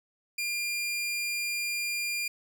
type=tone; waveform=sawtooth; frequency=2400 Hz; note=D7; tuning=37 cents sharp; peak=-26 dBFS; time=0.38-2.28 s; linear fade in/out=5 ms; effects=none